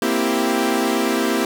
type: chord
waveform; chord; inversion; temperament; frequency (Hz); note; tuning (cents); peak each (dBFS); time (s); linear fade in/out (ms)
sawtooth; C dominant seventh; third; equal; 233.1 / 261.6 / 329.6 / 392; Bb3 / C4 / E4 / G4; 0 / 0 / 0 / 0; -19; 0.02-1.45; 2
effects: none